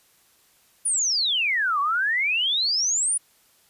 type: exponential two-way sweep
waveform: sine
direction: down then up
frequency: 9956 to 1104 to 9956 Hz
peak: -20 dBFS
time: 0.85-3.18 s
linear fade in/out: 10 ms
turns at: 1.8 s
effects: white hiss -60 dBFS RMS until 3.69 s + resampled to 32000 Hz